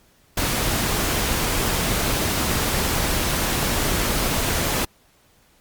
pink noise, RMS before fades -22 dBFS, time 0.37-4.85 s, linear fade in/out 5 ms, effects pink hiss -58 dBFS RMS until 5.6 s + Opus 48 kbps

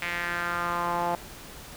sawtooth tone with band-pass filter sweep, 173.4 Hz, F3, 12 cents flat, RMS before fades -29 dBFS, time 0.02-1.15 s, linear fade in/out 0 ms, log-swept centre 2200 to 790 Hz, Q 3.2, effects pink hiss -44 dBFS RMS until 1.76 s

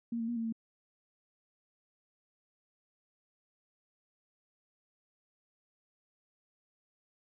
sine tone with pitch steps, 233.2 / 227.8 / 238.2 / 227.8 / 226.1 Hz, A#3 / A#3 / A#3 / A#3 / A3, +1 / -40 / +38 / -40 / +47 cents, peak -32 dBFS, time 0.12-0.525 s, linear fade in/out 5 ms, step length 81 ms, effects none

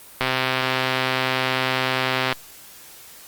click train, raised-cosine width 0.3 ms, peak -4 dBFS, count 276, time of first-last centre 0.21-2.325 s, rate 130 Hz, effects white hiss -44 dBFS RMS until 3.27 s + Opus 32 kbps

